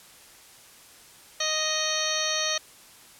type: harmonic tone with a mistuned harmonic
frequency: 622.3 Hz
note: D#5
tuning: in tune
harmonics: 1 / 2 / 3 / 4 / 5 / 6 / 7 / 9 / 10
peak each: -33 / -35 / -33 / -36 / -34 / -32 / -31 / -33 / -34 dBFS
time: 1.4-2.58 s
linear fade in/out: 5 ms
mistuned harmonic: 9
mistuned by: +28 cents
effects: white hiss -51 dBFS RMS until 3.19 s + low-pass 12000 Hz 12 dB/octave